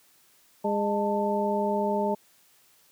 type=harmonic tone with a mistuned harmonic; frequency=204.9 Hz; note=G#3; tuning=23 cents flat; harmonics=1 / 2 / 3 / 4; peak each=-29 / -29 / -29 / -29 dBFS; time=0.64-2.15 s; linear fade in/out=10 ms; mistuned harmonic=4; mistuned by=+130 cents; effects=white hiss -61 dBFS RMS until 2.91 s + high-pass 80 Hz 12 dB/octave